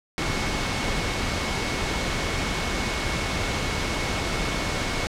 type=tone in noise; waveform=sine; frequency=2200 Hz; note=C#7; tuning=14 cents flat; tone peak=-35 dBFS; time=0.18-5.07 s; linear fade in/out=0 ms; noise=pink; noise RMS=-26 dBFS; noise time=0.18-5.07 s; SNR=-12 dB; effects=low-pass 6000 Hz 12 dB/octave